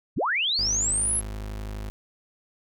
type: linear sweep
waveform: sine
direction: up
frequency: 32.09 to 11175 Hz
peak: -22 dBFS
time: 0.16-1.21 s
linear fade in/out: 20 ms
type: tone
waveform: 35% pulse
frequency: 51.91 Hz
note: G#1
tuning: in tune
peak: -30 dBFS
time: 0.59-1.9 s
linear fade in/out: 0 ms
effects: none